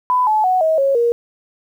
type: tone with pitch steps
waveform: sine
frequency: 1000 / 860.6 / 740.5 / 637.3 / 548.4 / 471.9 Hz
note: B5 / A5 / F#5 / D#5 / C#5 / A#4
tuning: +21 / -39 / +1 / +41 / -19 / +21 cents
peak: -12 dBFS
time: 0.1-1.12 s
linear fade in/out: 0 ms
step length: 170 ms
effects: 8-bit